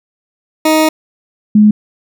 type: tone pair in turn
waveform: 20% pulse / sine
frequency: 313.3 / 211.1 Hz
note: D#4 / G#3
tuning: +12 / +29 cents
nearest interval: perfect fifth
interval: 683 cents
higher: first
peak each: -3 dBFS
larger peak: neither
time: 0.65-0.89 / 1.55-1.71 s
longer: first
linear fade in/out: 5 ms
effects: none